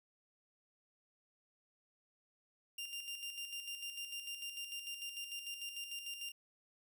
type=tone with tremolo; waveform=sawtooth; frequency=2794 Hz; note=F7; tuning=in tune; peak=-38 dBFS; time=2.78-6.32 s; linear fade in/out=5 ms; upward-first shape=square; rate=6.7 Hz; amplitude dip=50%; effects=none